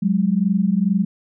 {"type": "tone pair together", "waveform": "sine", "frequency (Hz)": [184.1, 206.4], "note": ["F#3", "G#3"], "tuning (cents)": [-8, -10], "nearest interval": "major second", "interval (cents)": 198, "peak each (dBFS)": -18, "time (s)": [0.02, 1.05], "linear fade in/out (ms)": 10, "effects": []}